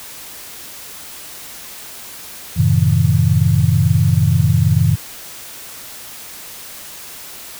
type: chord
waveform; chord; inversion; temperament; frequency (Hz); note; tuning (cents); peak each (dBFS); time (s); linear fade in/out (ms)
sine; F# diminished seventh; none; just; 92.5 / 111 / 133.2 / 159.84; F#2 / A2 / C3 / Eb3; 0 / +16 / +31 / +47; -16; 2.56-4.96; 20
effects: white hiss -34 dBFS RMS until 7.59 s